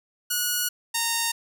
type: tone pair in turn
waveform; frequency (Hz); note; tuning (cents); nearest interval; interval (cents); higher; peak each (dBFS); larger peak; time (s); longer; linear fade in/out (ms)
5% pulse; 1455 / 923.2; F#6 / A#5; -29 / -17; minor sixth; 788; first; -12 / -11; second; 0.3-0.69 / 0.94-1.32; first; 10
effects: none